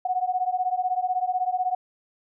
sine beating tone pair, 729 / 745 Hz, F#5 / F#5, -26 / +12 cents, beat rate 16 Hz, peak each -25 / -26 dBFS, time 0.05-1.75 s, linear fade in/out 5 ms, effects none

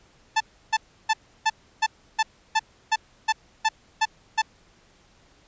sawtooth tone bursts, 879 Hz, A5, 2 cents flat, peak -14 dBFS, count 12, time 0.36-4.42 s, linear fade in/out 10 ms, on 45 ms, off 320 ms, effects pink hiss -58 dBFS RMS until 5.47 s + resampled to 16000 Hz

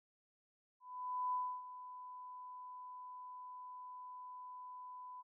sine tone with ADSR envelope, 1000 Hz, B5, 21 cents sharp, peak -34 dBFS, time 0.8-5.23 s, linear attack 530 ms, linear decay 290 ms, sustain -14 dB, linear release 29 ms, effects none

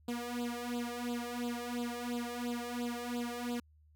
sawtooth tone with flanger, 240.7 Hz, B3, 44 cents flat, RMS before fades -38 dBFS, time 0.08-3.6 s, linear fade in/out 5 ms, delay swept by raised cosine 0.25 to 1.75 ms, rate 2.9 Hz, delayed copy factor +1, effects added 76 Hz sine -61 dBFS peak until 3.95 s

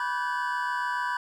triangle tone cluster, 984 / 1149 / 1502 / 1569 / 1715 Hz, B5 / D6 / F#6 / G6 / A6, -7 / -38 / +26 / +1 / -45 cents, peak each -27 / -36 / -33 / -33 / -36 dBFS, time 0-1.17 s, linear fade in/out 2 ms, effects none

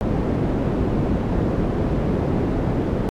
white low-pass noise, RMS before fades -21 dBFS, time 0.01-3.09 s, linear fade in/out 0 ms, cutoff 320 Hz, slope 12 dB/octave, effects AAC 64 kbps

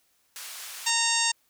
white band-pass noise, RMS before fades -40 dBFS, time 0.36-0.9 s, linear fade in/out 0 ms, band 1000 to 11000 Hz, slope 12 dB/octave
harmonic tone, 922 Hz, A#5, 19 cents flat, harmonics 1 / 2 / 3 / 4 / 5 / 6 / 7 / 8 / 9, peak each -31 / -31 / -31 / -31 / -31 / -31 / -31 / -31 / -31 dBFS, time 0.86-1.32 s, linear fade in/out 10 ms
effects white hiss -68 dBFS RMS until 1.49 s

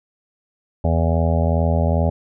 harmonic tone, 82.41 Hz, E2, in tune, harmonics 1 / 2 / 3 / 5 / 6 / 7 / 8 / 9 / 10, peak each -17 / -22 / -26 / -30 / -31 / -25 / -28 / -31 / -32 dBFS, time 0.84-2.1 s, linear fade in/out 5 ms, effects none

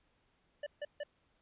square tone bursts, 587.3 Hz, D5, in tune, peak -38 dBFS, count 3, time 0.63-1.035 s, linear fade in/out 5 ms, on 35 ms, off 150 ms, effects pink hiss -74 dBFS RMS until 1.41 s + resampled to 8000 Hz

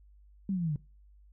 sine linear sweep, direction down, 200 to 141.8 Hz, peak -28 dBFS, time 0.49-0.76 s, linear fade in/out 2 ms, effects noise-tail reverb RT60 0.3 s tail -20 dB re dry + added 50 Hz sine -55 dBFS peak until 1.32 s

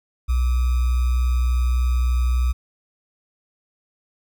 sine tone with sample-and-hold, 61.74 Hz, B1, in tune, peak -16 dBFS, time 0.28-2.53 s, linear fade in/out 20 ms, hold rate 1225 Hz, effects none

